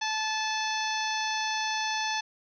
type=harmonic tone with a mistuned harmonic; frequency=870 Hz; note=A5; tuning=20 cents flat; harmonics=1 / 2 / 3 / 4 / 5 / 6 / 7; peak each=-31 / -34 / -36 / -37 / -38 / -39 / -39 dBFS; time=0.01-2.21 s; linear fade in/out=10 ms; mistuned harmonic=6; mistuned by=+18 cents; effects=none